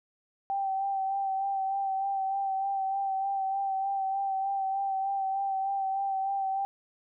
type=tone with vibrato; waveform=sine; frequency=779 Hz; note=G5; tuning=11 cents flat; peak=-27 dBFS; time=0.5-6.65 s; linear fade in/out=0 ms; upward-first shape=sine; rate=3.3 Hz; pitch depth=26 cents each way; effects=none